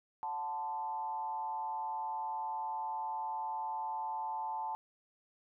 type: tone with frequency modulation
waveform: sine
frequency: 880 Hz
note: A5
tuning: in tune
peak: -35 dBFS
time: 0.23-4.75 s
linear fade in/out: 0 ms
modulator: 150 Hz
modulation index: 0.65
effects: none